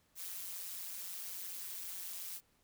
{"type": "noise with amplitude modulation", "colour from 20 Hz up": "blue", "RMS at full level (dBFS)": -41, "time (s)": [0.15, 2.41], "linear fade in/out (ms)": 50, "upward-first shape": "sine", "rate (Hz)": 182, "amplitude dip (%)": 75, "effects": ["pink hiss -73 dBFS RMS until 2.63 s"]}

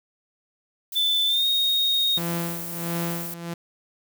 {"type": "noise", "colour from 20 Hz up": "violet", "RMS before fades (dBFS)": -34, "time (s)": [0.92, 3.34], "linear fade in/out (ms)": 2}
{"type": "tone with pitch glide", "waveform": "sine", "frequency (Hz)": [3520, 3727], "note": ["A7", "A#7"], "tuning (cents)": [0, -1], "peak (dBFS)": -19, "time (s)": [0.95, 2.19], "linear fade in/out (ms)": 20, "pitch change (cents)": 99, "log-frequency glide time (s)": [1.27, 1.46]}
{"type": "tone with tremolo", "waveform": "sawtooth", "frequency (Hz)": 169.9, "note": "F3", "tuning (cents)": -47, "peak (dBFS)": -21, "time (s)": [2.17, 3.54], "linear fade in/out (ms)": 5, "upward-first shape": "sine", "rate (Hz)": 1.5, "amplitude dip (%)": 75}
{"effects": []}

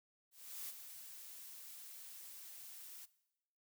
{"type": "noise with ADSR envelope", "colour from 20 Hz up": "blue", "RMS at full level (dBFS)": -45, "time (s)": [0.31, 3.06], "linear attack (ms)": 370, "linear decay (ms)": 39, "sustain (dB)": -8, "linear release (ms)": 14, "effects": ["noise-tail reverb RT60 0.9 s tail -19 dB re dry"]}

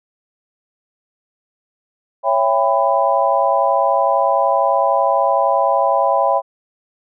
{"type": "chord", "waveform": "sine", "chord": "C# half-diminished seventh", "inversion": "none", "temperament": "just", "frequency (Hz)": [554.4, 665.2, 798.3, 997.9], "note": ["C#5", "E5", "G5", "B5"], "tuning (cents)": [0, 16, 31, 18], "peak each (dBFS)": -18, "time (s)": [2.23, 6.42], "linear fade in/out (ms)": 50, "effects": []}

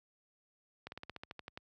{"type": "slowing click train", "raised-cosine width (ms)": 0.3, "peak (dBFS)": -28, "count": 11, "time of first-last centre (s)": [0.87, 1.575], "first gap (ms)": 51, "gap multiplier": 1.07, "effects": ["high-pass 60 Hz 12 dB/octave"]}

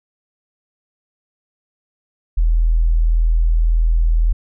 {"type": "tone", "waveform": "sine", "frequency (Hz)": 40.89, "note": "E1", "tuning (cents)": -13, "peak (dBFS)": -11, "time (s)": [2.37, 4.33], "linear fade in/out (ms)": 10, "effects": []}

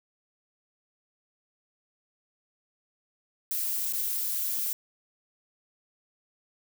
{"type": "noise with dropouts", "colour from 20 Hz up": "violet", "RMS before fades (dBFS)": -30, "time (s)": [3.51, 4.73], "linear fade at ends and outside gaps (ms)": 1, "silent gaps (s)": [3.926, 3.933], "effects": []}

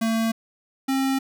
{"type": "tone pair in turn", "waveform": "square", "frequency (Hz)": [225.4, 268], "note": ["A3", "C4"], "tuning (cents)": [42, 42], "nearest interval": "minor third", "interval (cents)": 300, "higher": "second", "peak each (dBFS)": -21, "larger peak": "neither", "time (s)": [[0.01, 0.32], [0.88, 1.19]], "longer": "neither", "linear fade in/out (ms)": 10, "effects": []}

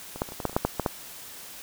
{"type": "clicks", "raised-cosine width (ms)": 1, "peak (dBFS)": [-23, -11, -26, -25, -19, -10, -24, -28, -7, -8, -11, -9], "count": 12, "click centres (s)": [0.16, 0.219, 0.289, 0.321, 0.402, 0.453, 0.496, 0.53, 0.565, 0.65, 0.797, 0.862], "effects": ["white hiss -43 dBFS RMS until 1.62 s"]}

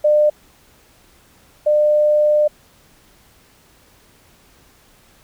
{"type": "tone pair in turn", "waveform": "sine", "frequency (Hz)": [600, 600], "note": ["D5", "D5"], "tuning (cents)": [37, 37], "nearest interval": "unison", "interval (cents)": 0, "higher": "neither", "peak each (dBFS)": [-10, -11], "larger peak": "first", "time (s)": [[0.04, 0.3], [1.66, 2.48]], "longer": "second", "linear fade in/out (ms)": 10, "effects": ["pink hiss -52 dBFS RMS until 5.23 s"]}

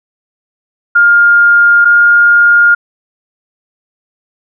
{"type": "tone pair in turn", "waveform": "sine", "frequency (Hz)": [1410, 1415.5], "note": ["F6", "F6"], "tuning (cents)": [16, 23], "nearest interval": "unison", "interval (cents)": 7, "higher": "second", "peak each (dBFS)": -3, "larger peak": "neither", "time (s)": [[0.95, 1.85], [1.85, 2.75]], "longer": "neither", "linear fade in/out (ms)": 10, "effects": []}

